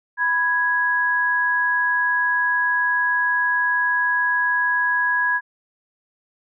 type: tone pair together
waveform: sine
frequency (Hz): 987.8 / 1661.2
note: B5 / G#6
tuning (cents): 0 / 0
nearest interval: major sixth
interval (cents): 900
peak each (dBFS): -23 / -18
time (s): 0.17-5.41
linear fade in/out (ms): 50
effects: none